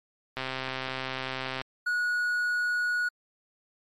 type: click train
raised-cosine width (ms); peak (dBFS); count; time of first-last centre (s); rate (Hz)
0.3; -16; 164; 0.37-1.614; 131
type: tone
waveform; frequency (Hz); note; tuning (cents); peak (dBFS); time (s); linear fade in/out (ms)
triangle; 1458; F#6; -26; -23; 1.86-3.09; 10
effects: MP3 64 kbps